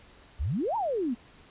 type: exponential two-way sweep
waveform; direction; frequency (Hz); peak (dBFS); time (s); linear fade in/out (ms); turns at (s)
sine; up then down; 55 to 957 to 219.8; -26; 0.39-1.15; 20; 0.76
effects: pink hiss -55 dBFS RMS until 1.5 s + resampled to 8000 Hz